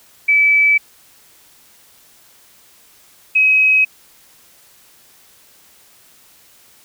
sine tone pair in turn, 2303 / 2542 Hz, D7 / D#7, -34 / +36 cents, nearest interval major second, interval 170 cents, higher second, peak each -9 dBFS, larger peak neither, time 0.28-0.78 / 3.35-3.85 s, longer neither, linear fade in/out 10 ms, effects white hiss -49 dBFS RMS until 6.84 s

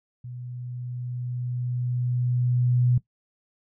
sine tone with level ramp, 123.47 Hz, B2, in tune, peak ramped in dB -35 to -17 dBFS, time 0.24-2.98 s, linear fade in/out 5 ms, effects noise-tail reverb RT60 0.1 s tail -17 dB re dry

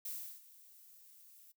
violet noise with ADSR envelope, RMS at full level -41 dBFS, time 0.05-1.52 s, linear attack 3 ms, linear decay 350 ms, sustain -19 dB, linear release 8 ms, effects noise-tail reverb RT60 0.1 s tail -17 dB re dry

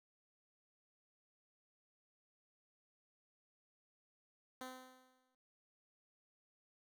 10% pulse tone with exponential decay, 256.9 Hz, C4, 32 cents flat, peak -36 dBFS, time 4.61-5.35 s, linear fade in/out 1 ms, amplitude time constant 160 ms, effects none

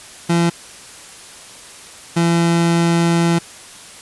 30% pulse tone pair in turn, 170 / 169.02 Hz, F3 / E3, -46 / +44 cents, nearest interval unison, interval 10 cents, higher first, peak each -10 dBFS, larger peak neither, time 0.29-0.5 / 2.16-3.39 s, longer second, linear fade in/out 10 ms, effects white hiss -38 dBFS RMS until 4.01 s + resampled to 24000 Hz

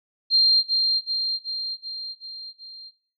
sine tone with echo, 4186 Hz, C8, in tune, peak -13 dBFS, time 0.3-0.64 s, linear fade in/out 50 ms, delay 380 ms, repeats 6, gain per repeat -4 dB, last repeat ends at 2.92 s, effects noise-tail reverb RT60 0.4 s tail -17 dB re dry + MP3 96 kbps

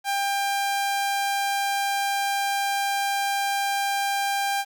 sawtooth tone, 796 Hz, G5, 26 cents sharp, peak -19 dBFS, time 0.04-4.65 s, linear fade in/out 50 ms, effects 9-bit

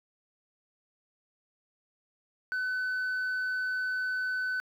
sine tone, 1508 Hz, F#6, 32 cents sharp, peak -26 dBFS, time 2.52-4.6 s, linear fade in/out 0 ms, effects tanh soft clip ceiling -28 dBFS + 10-bit

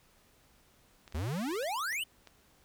clicks, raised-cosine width 0.2 ms, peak -33 dBFS, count 7, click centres 1.078 / 1.124 / 1.511 / 1.556 / 1.628 / 1.926 / 2.273 s
square exponential sweep, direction up, 69 to 3136 Hz, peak -33 dBFS, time 1.14-2.04 s, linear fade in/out 10 ms
effects pink hiss -65 dBFS RMS until 2.64 s

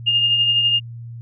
sine tone with tremolo, 2827 Hz, F7, 20 cents sharp, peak -12 dBFS, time 0.06-0.8 s, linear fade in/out 20 ms, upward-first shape triangle, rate 12 Hz, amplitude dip 45%, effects added 117 Hz sine -31 dBFS peak until 1.21 s

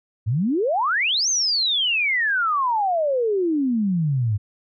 sine exponential two-way sweep, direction up then down, 99 to 6470 to 99 Hz, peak -18 dBFS, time 0.26-4.38 s, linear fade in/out 20 ms, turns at 1.29 s, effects none

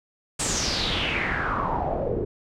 pink noise with low-pass filter sweep, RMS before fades -26 dBFS, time 0.39-2.25 s, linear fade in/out 10 ms, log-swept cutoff 8400 to 390 Hz, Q 4.9, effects none

